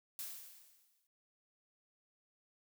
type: noise with exponential decay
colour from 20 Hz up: blue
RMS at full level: -42 dBFS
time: 0.19-1.07 s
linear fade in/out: 1 ms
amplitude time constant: 190 ms
effects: none